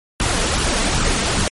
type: noise with flanger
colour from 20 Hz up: pink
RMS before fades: -18 dBFS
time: 0.2-1.48 s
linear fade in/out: 0 ms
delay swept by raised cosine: 0.67 to 4.47 ms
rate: 2.5 Hz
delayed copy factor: +0.55
effects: MP3 48 kbps